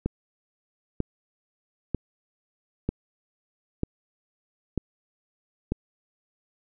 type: click train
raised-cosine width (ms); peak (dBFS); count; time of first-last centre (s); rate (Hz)
3; -12; 7; 0.06-5.72; 1.06
effects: none